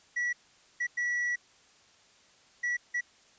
triangle tone bursts at uneven times, 1941 Hz, B6, 31 cents flat, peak -26 dBFS, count 5, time 0.16-0.33 / 0.8-0.87 / 0.97-1.36 / 2.63-2.77 / 2.94-3.01 s, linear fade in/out 10 ms, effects white hiss -61 dBFS RMS until 3.38 s + resampled to 16000 Hz

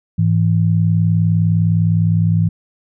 sine tone pair together, 105.05 / 164.81 Hz, G#2 / E3, +20 / 0 cents, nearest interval minor sixth, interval 780 cents, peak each -14 dBFS, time 0.18-2.49 s, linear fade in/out 10 ms, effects none

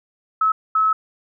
sine tone bursts at uneven times, 1294 Hz, E6, 32 cents flat, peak -14 dBFS, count 2, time 0.41-0.52 / 0.75-0.93 s, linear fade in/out 5 ms, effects none

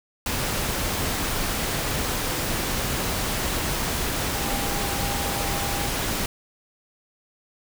sine tone in noise, 802 Hz, G5, 39 cents sharp, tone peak -33 dBFS, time 4.35-5.87 s, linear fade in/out 2 ms, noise pink, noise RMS -26 dBFS, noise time 0.26-6.26 s, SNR -10 dB, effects none

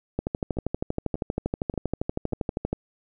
two click trains, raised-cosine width 2 ms, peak -12 / -22 dBFS, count 33 / 4, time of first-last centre 0.19-2.73 / 0.57-2.324 s, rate 12.6 / 1.71 Hz, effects none

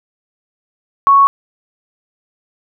sine tone, 1108.7 Hz, C#6, in tune, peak -5 dBFS, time 1.07-1.27 s, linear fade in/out 0 ms, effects none

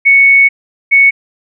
sine tone pair in turn, 2217 / 2217 Hz, C#7 / C#7, 0 / 0 cents, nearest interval unison, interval 0 cents, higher neither, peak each -3 dBFS, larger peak neither, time 0.05-0.49 / 0.91-1.11 s, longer first, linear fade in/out 20 ms, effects none

